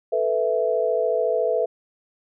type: chord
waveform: sine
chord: A suspended second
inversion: none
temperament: equal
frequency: 440 / 493.9 / 659.3 Hz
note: A4 / B4 / E5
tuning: 0 / 0 / 0 cents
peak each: -24 / -23 / -23 dBFS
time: 0.12-1.66 s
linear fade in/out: 10 ms
effects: none